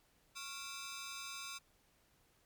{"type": "ring-modulated tone", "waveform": "10% pulse", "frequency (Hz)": 1244.5, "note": "D#6", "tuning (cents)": 0, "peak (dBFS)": -33, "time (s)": [0.35, 1.59], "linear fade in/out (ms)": 20, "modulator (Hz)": 144, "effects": ["pink hiss -72 dBFS RMS until 2.45 s", "MP3 96 kbps"]}